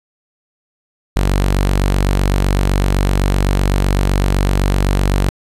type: tone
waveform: sawtooth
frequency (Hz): 47.87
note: G1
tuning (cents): -40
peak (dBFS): -8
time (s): 1.16-5.29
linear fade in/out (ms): 0
effects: resampled to 32000 Hz + 8-bit